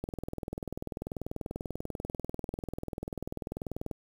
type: click train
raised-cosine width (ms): 2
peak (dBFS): -22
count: 80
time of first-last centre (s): 0.04-3.913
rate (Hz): 20.4
effects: 8-bit